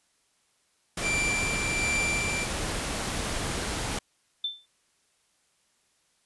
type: noise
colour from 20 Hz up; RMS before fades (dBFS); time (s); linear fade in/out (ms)
pink; -31; 0.97-3.99; 5
type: tone with tremolo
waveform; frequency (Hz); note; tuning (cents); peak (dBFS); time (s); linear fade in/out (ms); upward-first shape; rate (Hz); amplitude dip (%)
45% pulse; 2353; D7; +3; -25; 1.01-2.47; 50; sine; 1.3; 40
type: tone with exponential decay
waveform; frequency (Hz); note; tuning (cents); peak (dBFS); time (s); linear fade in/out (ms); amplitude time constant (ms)
sine; 3545; A7; +12; -24; 4.44-4.66; 5; 46
effects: white hiss -69 dBFS RMS until 6.25 s + resampled to 24000 Hz